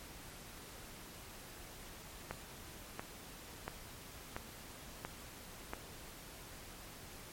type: click train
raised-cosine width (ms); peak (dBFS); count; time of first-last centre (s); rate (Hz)
0.5; -24; 6; 2.31-5.735; 1.46
effects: pink hiss -52 dBFS RMS until 7.32 s + MP3 64 kbps